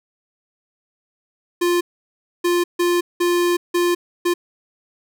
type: tone bursts at uneven times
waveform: square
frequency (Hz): 350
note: F4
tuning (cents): +4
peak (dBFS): -16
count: 6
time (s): 1.61-1.81 / 2.44-2.64 / 2.79-3.01 / 3.2-3.57 / 3.74-3.95 / 4.25-4.34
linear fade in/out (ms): 10
effects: none